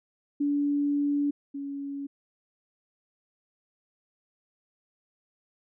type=tone pair in turn; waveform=sine; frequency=287.6 / 280.4 Hz; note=D4 / C#4; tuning=-36 / +20 cents; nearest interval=unison; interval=44 cents; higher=first; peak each=-23 / -32 dBFS; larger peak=first; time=0.4-1.31 / 1.54-2.07 s; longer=first; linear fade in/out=10 ms; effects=none